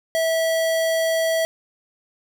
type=tone; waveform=square; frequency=652 Hz; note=E5; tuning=19 cents flat; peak=-19 dBFS; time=0.15-1.45 s; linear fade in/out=0 ms; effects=8-bit